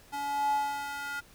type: tone with high-pass filter sweep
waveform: square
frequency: 283.8 Hz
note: C#4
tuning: 41 cents sharp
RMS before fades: -32 dBFS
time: 0.12-1.21 s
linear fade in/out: 20 ms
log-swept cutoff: 670 to 1300 Hz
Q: 7.5
effects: pink hiss -57 dBFS RMS until 1.34 s